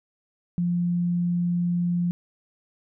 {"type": "tone", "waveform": "sine", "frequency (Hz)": 174.61, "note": "F3", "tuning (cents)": 0, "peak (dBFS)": -21, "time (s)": [0.58, 2.11], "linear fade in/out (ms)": 0, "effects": []}